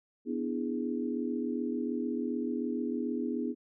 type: chord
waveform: sine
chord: E dominant seventh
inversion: second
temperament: equal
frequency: 246.9 / 293.7 / 329.6 / 415.3 Hz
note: B3 / D4 / E4 / G#4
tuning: 0 / 0 / 0 / 0 cents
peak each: -33 / -37 / -37 / -38 dBFS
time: 0.25-3.55 s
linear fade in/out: 50 ms
effects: none